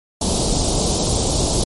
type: band-stop noise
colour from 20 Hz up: pink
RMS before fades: -18 dBFS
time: 0.21-1.64 s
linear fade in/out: 5 ms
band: 840 to 3900 Hz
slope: 24 dB/octave
effects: MP3 48 kbps